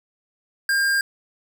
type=tone with hard clipping; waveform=sine; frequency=1605 Hz; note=G6; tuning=40 cents sharp; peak=-19 dBFS; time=0.69-1.01 s; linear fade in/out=2 ms; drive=18 dB; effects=none